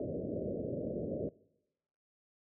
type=low-pass noise; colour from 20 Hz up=white; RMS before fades=-37 dBFS; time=0-1.29 s; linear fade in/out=2 ms; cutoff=610 Hz; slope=96 dB/octave; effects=noise-tail reverb RT60 0.9 s tail -23 dB re dry + high-pass 100 Hz 12 dB/octave